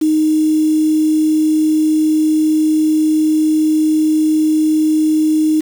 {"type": "tone with quantisation", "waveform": "sine", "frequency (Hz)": 310.3, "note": "D#4", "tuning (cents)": -5, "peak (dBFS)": -10, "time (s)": [0.01, 5.61], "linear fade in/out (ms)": 10, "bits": 5, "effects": []}